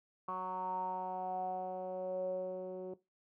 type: tone with low-pass filter sweep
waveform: 10% pulse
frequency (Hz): 185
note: F#3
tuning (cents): 0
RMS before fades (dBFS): -39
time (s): 0.28-2.94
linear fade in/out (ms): 5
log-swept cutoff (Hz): 1100 to 440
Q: 7.6
effects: noise-tail reverb RT60 0.2 s tail -17 dB re dry